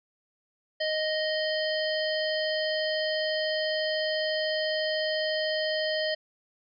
harmonic tone, 622 Hz, D#5, 1 cent flat, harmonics 1 / 3 / 5 / 7 / 8, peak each -28 / -33 / -35 / -36 / -37 dBFS, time 0.8-6.15 s, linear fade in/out 10 ms, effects none

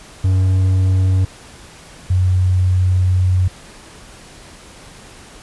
triangle / sine tone pair in turn, 94 / 91.91 Hz, F#2 / F#2, +28 / -11 cents, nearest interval unison, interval 39 cents, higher first, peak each -9 / -11 dBFS, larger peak first, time 0.24-1.25 / 2.1-3.48 s, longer second, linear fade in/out 5 ms, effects pink hiss -40 dBFS RMS until 5.42 s + resampled to 24000 Hz

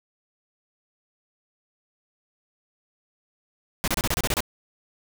pink noise bursts, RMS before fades -24 dBFS, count 9, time 3.84-4.405 s, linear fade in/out 0 ms, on 37 ms, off 29 ms, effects none

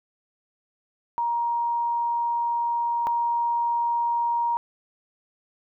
sine tone pair in turn, 942 / 942 Hz, A#5 / A#5, +18 / +18 cents, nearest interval unison, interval 0 cents, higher neither, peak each -22 / -21 dBFS, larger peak second, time 1.18-3.07 / 3.07-4.57 s, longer first, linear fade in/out 0 ms, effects none

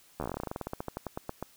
slowing click train, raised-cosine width 1 ms, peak -20 dBFS, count 25, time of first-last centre 0.2-1.426 s, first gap 12 ms, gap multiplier 1.11, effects white hiss -60 dBFS RMS until 1.56 s

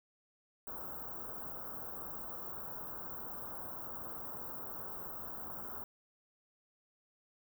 white band-stop noise, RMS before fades -44 dBFS, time 0.67-5.84 s, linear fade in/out 2 ms, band 1400 to 16000 Hz, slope 48 dB/octave, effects none

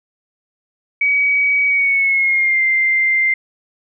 sine tone with pitch glide, 2267 to 2091 Hz, C#7 to C7, +38 to -2 cents, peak -12 dBFS, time 1.01-3.34 s, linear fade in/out 5 ms, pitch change -140 cents, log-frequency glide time 1.66-2.63 s, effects none

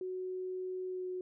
sine tone with pitch glide, 370 to 366.6 Hz, F#4 to F#4, 0 to -16 cents, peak -36 dBFS, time 0.01-1.21 s, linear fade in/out 2 ms, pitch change -16 cents, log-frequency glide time 0.87-1.07 s, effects none

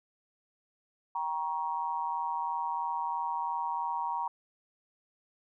sine tone with amplitude modulation, 944 Hz, A#5, 22 cents sharp, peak -26 dBFS, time 1.15-4.28 s, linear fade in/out 5 ms, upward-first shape sine, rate 163 Hz, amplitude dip 90%, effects none

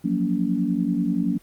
sine chord, Gb major seventh, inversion third, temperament equal with one note detuned, 174.61 / 185 / 233.1 / 283.8 Hz, F3 / Gb3 / Bb3 / Db4, 0 / 0 / 0 / +41 cents, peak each -28 / -25 / -25 / -25 dBFS, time 0.04-1.38 s, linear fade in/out 10 ms, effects pink hiss -56 dBFS RMS until 1.42 s + Opus 24 kbps

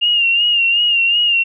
sine tone with vibrato, 2810 Hz, F7, 10 cents sharp, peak -11 dBFS, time 0.01-1.44 s, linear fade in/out 20 ms, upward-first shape sine, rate 2.7 Hz, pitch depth 53 cents each way, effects none

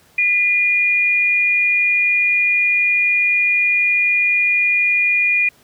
sine tone pair together, 2001 / 2428 Hz, B6 / D#7, +22 / -43 cents, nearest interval minor third, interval 335 cents, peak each -24 / -13 dBFS, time 0.18-5.49 s, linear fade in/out 5 ms, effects pink hiss -52 dBFS RMS until 5.63 s + high-pass 80 Hz 12 dB/octave

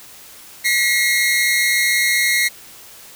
sawtooth tone pair together, 1931.5 / 2142 Hz, B6 / C7, -39 / +40 cents, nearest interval major second, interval 179 cents, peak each -15 / -13 dBFS, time 0.64-2.49 s, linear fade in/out 20 ms, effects white hiss -41 dBFS RMS until 3.15 s

